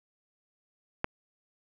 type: click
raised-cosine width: 0.5 ms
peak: -12 dBFS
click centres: 1.044 s
effects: none